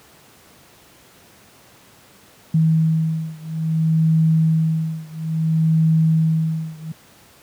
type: beating tone pair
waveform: sine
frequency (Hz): 160 / 160.59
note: D#3 / E3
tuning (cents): +49 / -45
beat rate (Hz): 0.59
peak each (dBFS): -17 / -18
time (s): 2.54-6.92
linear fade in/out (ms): 5
effects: pink hiss -49 dBFS RMS until 7.42 s + high-pass 100 Hz 12 dB/octave